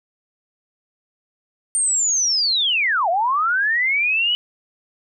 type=linear two-way sweep; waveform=sine; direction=down then up; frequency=8870 to 650 to 2981 Hz; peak=-16 dBFS; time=1.75-4.35 s; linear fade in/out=0 ms; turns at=3.09 s; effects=none